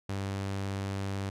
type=tone; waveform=sawtooth; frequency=98 Hz; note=G2; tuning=in tune; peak=-28 dBFS; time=0.09-1.3 s; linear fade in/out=5 ms; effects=low-pass 9000 Hz 12 dB/octave